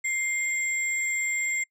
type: tone pair together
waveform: sine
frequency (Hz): 2106 / 7505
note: C7 / A#8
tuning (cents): +11 / +11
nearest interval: octave + minor seventh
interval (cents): 2200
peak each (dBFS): -25 / -30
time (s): 0.04-1.64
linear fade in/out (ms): 10
effects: noise-tail reverb RT60 0.1 s tail -26 dB re dry + tanh soft clip ceiling -20 dBFS